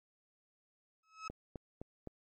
35% pulse tone with exponential growth, 1291 Hz, E6, 37 cents flat, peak -37 dBFS, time 1.03-1.28 s, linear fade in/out 5 ms, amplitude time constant 53 ms
click train, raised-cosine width 2 ms, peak -30 dBFS, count 4, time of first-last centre 1.3-2.073 s, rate 3.88 Hz
effects MP3 32 kbps

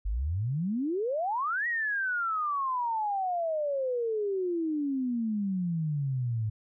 sine exponential two-way sweep, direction up then down, 45.75 to 1932 to 105.7 Hz, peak -27 dBFS, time 0.05-6.5 s, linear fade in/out 10 ms, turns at 1.67 s, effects none

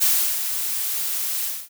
blue noise with ADSR envelope, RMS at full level -17 dBFS, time 0-1.69 s, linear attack 25 ms, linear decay 340 ms, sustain -8 dB, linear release 250 ms, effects none

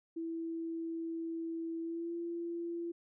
sine tone with pitch glide, 329.6 to 340.2 Hz, E4 to F4, 0 to -45 cents, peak -36 dBFS, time 0.16-2.92 s, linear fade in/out 10 ms, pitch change +55 cents, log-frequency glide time 1.81-2.14 s, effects none

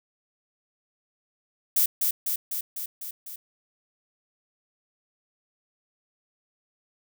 violet noise with echo, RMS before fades -21 dBFS, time 1.76-1.86 s, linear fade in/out 5 ms, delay 250 ms, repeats 6, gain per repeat -3 dB, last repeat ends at 3.36 s, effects none

